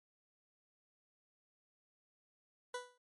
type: tone with exponential decay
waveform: 20% pulse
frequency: 493.9 Hz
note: B4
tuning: in tune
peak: -32 dBFS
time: 2.74-2.98 s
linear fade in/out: 5 ms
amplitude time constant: 52 ms
effects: MP3 48 kbps